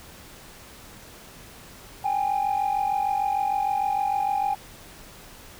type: tone pair together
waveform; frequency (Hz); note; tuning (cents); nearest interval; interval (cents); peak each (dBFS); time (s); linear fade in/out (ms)
sine; 784 / 830.6; G5 / G#5; 0 / 0; minor second; 100; -23; 2.04-4.55; 10
effects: tanh soft clip ceiling -18 dBFS + pink hiss -46 dBFS RMS until 5.59 s